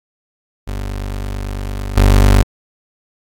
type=tone with level steps; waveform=30% pulse; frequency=49 Hz; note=G1; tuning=in tune; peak=-18 / -4 dBFS; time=0.67-2.43 s; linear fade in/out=10 ms; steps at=1.97 s; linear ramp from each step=2 ms; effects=AAC 48 kbps